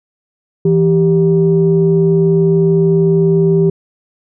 sine tone pair together, 164.81 / 392 Hz, E3 / G4, 0 / 0 cents, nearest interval octave + minor third, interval 1500 cents, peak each -10 dBFS, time 0.65-3.7 s, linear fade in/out 5 ms, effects tanh soft clip ceiling -1 dBFS

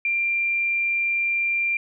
sine tone, 2377 Hz, D7, 20 cents sharp, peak -20 dBFS, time 0.05-1.77 s, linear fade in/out 2 ms, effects none

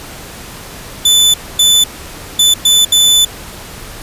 sawtooth tone bursts at uneven times, 3503 Hz, A7, 8 cents flat, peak -3 dBFS, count 5, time 1.05-1.34 / 1.59-1.84 / 2.39-2.54 / 2.65-2.85 / 2.92-3.25 s, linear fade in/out 5 ms, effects pink hiss -30 dBFS RMS until 4.02 s + resampled to 32000 Hz

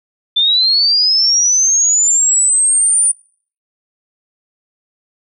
sine linear sweep, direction up, 3520 to 9397 Hz, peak -9 dBFS, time 0.36-3.12 s, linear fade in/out 10 ms, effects noise-tail reverb RT60 0.5 s tail -25 dB re dry

